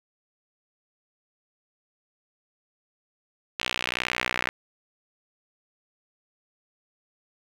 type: tone with band-pass filter sweep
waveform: sawtooth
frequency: 61.74 Hz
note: B1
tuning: in tune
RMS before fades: -30 dBFS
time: 3.59-4.49 s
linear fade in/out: 0 ms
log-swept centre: 3000 to 2000 Hz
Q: 2.2
effects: 8-bit